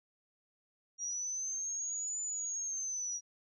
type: linear two-way sweep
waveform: sine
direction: up then down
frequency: 5700 to 7040 to 5740 Hz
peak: -35 dBFS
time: 0.98-3.21 s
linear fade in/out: 50 ms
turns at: 2.21 s
effects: none